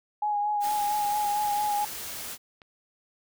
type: tone with vibrato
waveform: sine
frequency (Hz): 830.6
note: G#5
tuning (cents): 0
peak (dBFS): -24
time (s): 0.22-1.85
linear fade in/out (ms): 5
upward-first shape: sine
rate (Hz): 4.4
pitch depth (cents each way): 23
type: noise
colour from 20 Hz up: white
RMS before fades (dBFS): -37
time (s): 0.6-2.38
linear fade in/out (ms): 50
type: clicks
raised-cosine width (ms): 0.3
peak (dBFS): -33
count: 3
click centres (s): 1.638 / 2.275 / 2.618
effects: none